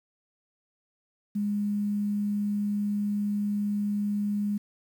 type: tone with quantisation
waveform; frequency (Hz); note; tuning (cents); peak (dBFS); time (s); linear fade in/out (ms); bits
sine; 205.6; G#3; -17; -25; 1.35-4.58; 10; 9
effects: none